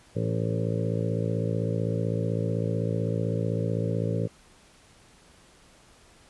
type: harmonic tone with a mistuned harmonic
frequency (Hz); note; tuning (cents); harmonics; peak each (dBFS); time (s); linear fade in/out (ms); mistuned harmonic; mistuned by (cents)
55.8; A1; +25; 2 / 3 / 4 / 5 / 6 / 7 / 8 / 9 / 10; -28 / -30 / -38 / -37 / -41 / -39 / -35 / -35 / -38; 0.15-4.28; 20; 7; +16
effects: pink hiss -56 dBFS RMS until 6.29 s + resampled to 24000 Hz